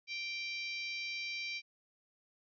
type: harmonic tone with a mistuned harmonic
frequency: 784 Hz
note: G5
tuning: in tune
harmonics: 3 / 4 / 5 / 6 / 7 / 8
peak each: -39 / -50 / -47 / -47 / -49 / -59 dBFS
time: 0.07-1.62 s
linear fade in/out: 50 ms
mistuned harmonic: 7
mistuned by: +17 cents
effects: none